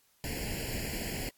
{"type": "noise with comb filter", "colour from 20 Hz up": "pink", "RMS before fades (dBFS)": -36, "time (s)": [0.24, 1.29], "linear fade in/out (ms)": 0, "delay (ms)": 0.41, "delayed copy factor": 0.95, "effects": ["white hiss -68 dBFS RMS until 1.37 s", "AAC 64 kbps"]}